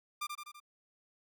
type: tone with echo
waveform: sawtooth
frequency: 1193 Hz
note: D6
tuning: 27 cents sharp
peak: -31 dBFS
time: 0.21-0.27 s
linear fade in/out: 10 ms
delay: 83 ms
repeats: 4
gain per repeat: -4 dB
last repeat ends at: 0.602 s
effects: none